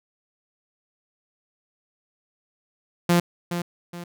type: tone with echo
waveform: sawtooth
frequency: 173.6 Hz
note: F3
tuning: 10 cents flat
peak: -12 dBFS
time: 3.09-3.2 s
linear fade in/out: 5 ms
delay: 420 ms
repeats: 2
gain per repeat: -9 dB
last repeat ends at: 4.04 s
effects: none